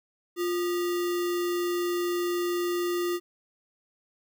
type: tone with sample-and-hold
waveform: sine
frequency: 350.9 Hz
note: F4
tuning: 8 cents sharp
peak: -25 dBFS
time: 0.36-3.2 s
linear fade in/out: 50 ms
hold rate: 1575 Hz
effects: none